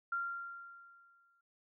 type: tone with exponential decay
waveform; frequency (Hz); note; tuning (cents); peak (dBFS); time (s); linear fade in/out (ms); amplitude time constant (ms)
sine; 1385; F6; -15; -32; 0.12-1.41; 5; 280
effects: none